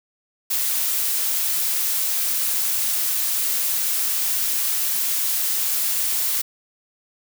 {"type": "noise", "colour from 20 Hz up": "blue", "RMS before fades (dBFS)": -22, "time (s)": [0.5, 6.42], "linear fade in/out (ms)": 10, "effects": []}